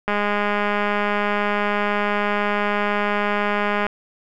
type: click train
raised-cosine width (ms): 0.5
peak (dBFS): -7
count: 781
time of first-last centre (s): 0.08-3.866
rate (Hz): 206
effects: none